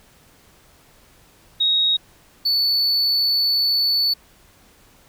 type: tone pair in turn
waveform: sine / triangle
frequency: 3771 / 4466 Hz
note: A#7 / C#8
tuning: +19 / +12 cents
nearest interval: minor third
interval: 293 cents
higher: second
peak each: -15 dBFS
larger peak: neither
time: 1.6-1.97 / 2.45-4.14 s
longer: second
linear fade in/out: 10 ms
effects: pink hiss -53 dBFS RMS until 5.08 s